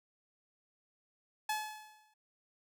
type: tone with exponential decay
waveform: sawtooth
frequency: 857 Hz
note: A5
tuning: 46 cents flat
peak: -27 dBFS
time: 1.49-2.14 s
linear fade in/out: 5 ms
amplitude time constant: 140 ms
effects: none